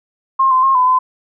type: tone with pitch steps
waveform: sine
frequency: 1067 / 1033 / 1072 / 1008 / 1021 Hz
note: C6 / C6 / C6 / B5 / C6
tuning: +34 / -22 / +42 / +35 / -43 cents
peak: -9 dBFS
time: 0.39-0.99 s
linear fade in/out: 10 ms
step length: 120 ms
effects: none